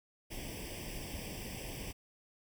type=noise with comb filter; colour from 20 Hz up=pink; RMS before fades=-43 dBFS; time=0.3-1.93 s; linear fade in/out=20 ms; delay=0.37 ms; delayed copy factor=+0.95; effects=none